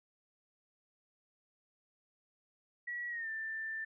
sine tone with pitch glide, 1928 to 1778.2 Hz, B6 to A6, -42 to +18 cents, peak -37 dBFS, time 2.87-3.85 s, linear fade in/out 10 ms, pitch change -140 cents, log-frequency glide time 3.09-3.29 s, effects none

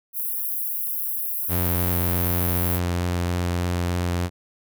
white high-pass noise, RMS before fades -27 dBFS, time 0.13-2.8 s, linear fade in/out 50 ms, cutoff 11000 Hz, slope 48 dB/octave
sawtooth tone with vibrato, 88 Hz, F2, 14 cents sharp, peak -18 dBFS, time 1.48-4.3 s, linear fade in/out 50 ms, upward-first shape sine, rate 3.3 Hz, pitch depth 11 cents each way
effects none

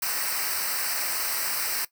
white noise with comb filter, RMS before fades -28 dBFS, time 0.02-1.85 s, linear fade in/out 5 ms, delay 0.29 ms, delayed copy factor -0.8, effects noise-tail reverb RT60 0.1 s tail -17 dB re dry

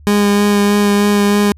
30% pulse tone with vibrato, 204.5 Hz, G#3, 26 cents flat, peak -7 dBFS, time 0.07-1.52 s, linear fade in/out 0 ms, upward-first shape sine, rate 3.2 Hz, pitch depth 12 cents each way, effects added 74 Hz sine -37 dBFS peak until 1.57 s + resampled to 32000 Hz

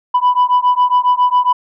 sine beating tone pair, 987.8 / 995.1 Hz, B5 / B5, 0 / +13 cents, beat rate 7.3 Hz, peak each -11 dBFS, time 0.14-1.53 s, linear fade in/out 10 ms, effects tanh soft clip ceiling -6 dBFS

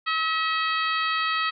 harmonic tone, 642 Hz, E5, 46 cents flat, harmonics 2 / 3 / 4 / 5 / 6 / 7, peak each -25 / -29 / -31 / -33 / -35 / -36 dBFS, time 0.06-1.51 s, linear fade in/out 20 ms, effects none

